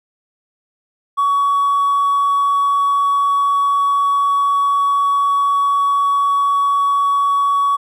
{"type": "tone with hard clipping", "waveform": "triangle", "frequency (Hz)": 1126, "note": "C#6", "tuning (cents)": 27, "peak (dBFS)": -12, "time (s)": [1.17, 7.77], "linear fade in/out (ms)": 20, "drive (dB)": 2, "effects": []}